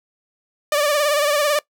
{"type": "tone with vibrato", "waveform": "sawtooth", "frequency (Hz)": 587.3, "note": "D5", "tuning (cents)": 0, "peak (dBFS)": -12, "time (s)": [0.72, 1.59], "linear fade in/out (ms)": 2, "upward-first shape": "sine", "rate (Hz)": 18, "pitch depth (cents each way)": 62, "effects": ["noise-tail reverb RT60 0.1 s tail -21 dB re dry"]}